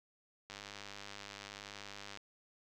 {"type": "click train", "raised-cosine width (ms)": 0.2, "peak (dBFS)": -29, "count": 170, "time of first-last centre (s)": [0.5, 2.173], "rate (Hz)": 101, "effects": []}